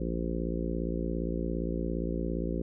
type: harmonic tone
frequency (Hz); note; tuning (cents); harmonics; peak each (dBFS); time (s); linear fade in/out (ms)
57.4; A#1; -26; 1 / 3 / 4 / 5 / 6 / 7 / 8 / 9; -34 / -35 / -38 / -38 / -38 / -40 / -44 / -41; 0-2.62; 5
effects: none